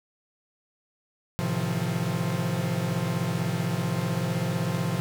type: chord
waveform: 45% pulse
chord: F dominant seventh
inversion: first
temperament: equal with one note detuned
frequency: 110 / 130.81 / 158.83 / 174.61 Hz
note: A2 / C3 / Eb3 / F3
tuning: 0 / 0 / +36 / 0 cents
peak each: -33 / -31 / -32 / -29 dBFS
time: 1.39-5 s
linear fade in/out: 0 ms
effects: none